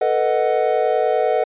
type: chord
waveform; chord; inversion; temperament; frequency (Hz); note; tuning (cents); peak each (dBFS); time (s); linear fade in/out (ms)
triangle; B dominant seventh; third; equal with one note detuned; 443.8 / 493.9 / 622.3 / 740; A4 / B4 / D#5 / F#5; +15 / 0 / 0 / 0; -19; 0.01-1.44; 5
effects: resampled to 8000 Hz